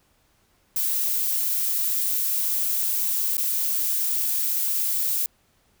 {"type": "noise with dropouts", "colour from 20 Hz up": "violet", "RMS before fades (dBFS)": -24, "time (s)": [0.76, 5.26], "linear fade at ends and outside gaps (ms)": 2, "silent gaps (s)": [3.37, 3.379], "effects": ["pink hiss -64 dBFS RMS until 5.8 s"]}